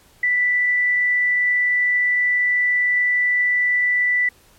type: tone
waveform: sine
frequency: 1975.5 Hz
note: B6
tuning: in tune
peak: -15 dBFS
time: 0.23-4.29 s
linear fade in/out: 5 ms
effects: pink hiss -53 dBFS RMS until 4.58 s + MP3 64 kbps